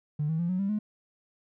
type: tone with pitch steps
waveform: triangle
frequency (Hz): 149.4 / 160.12 / 171.62 / 183.93 / 197.13 / 211.3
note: D3 / D#3 / F3 / F#3 / G3 / G#3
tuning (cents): +30 / +50 / -30 / -10 / +10 / +30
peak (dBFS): -22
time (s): 0.19-0.79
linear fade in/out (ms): 10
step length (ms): 100
effects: tanh soft clip ceiling -23 dBFS